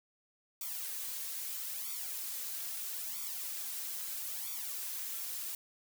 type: noise with flanger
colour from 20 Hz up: blue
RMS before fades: -40 dBFS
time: 0.61-5.55 s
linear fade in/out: 2 ms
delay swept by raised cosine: 0.86 to 4.46 ms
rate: 0.77 Hz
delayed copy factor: +1
effects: none